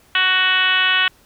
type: tone with frequency modulation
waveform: sine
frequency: 2232 Hz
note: C#7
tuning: 11 cents sharp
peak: -13 dBFS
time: 0.15-1.08 s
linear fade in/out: 2 ms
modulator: 372 Hz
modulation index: 2.8
effects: pink hiss -53 dBFS RMS until 1.25 s